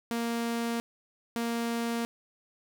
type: tone pair in turn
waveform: sawtooth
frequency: 233.1 / 233.1 Hz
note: A#3 / A#3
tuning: 0 / 0 cents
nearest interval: unison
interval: 0 cents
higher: neither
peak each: -25 dBFS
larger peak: neither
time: 0.11-0.8 / 1.36-2.05 s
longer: neither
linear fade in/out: 0 ms
effects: none